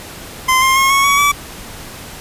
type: tone with pitch steps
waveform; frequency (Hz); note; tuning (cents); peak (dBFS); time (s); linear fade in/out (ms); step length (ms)
25% pulse; 1036 / 1057.8 / 1080 / 1102.7 / 1125.9 / 1149.5; C6 / C6 / C#6 / C#6 / C#6 / D6; -17 / +19 / -45 / -9 / +27 / -37; -6; 0.48-1.32; 10; 140
effects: pink hiss -32 dBFS RMS until 2.2 s + resampled to 32000 Hz